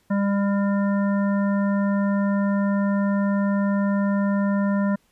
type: harmonic tone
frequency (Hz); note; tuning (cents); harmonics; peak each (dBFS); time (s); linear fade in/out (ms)
200; G3; +35; 1 / 3 / 5 / 7 / 9; -19 / -29 / -33 / -36 / -38; 0.1-4.96; 10
effects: pink hiss -64 dBFS RMS until 5.11 s + resampled to 32000 Hz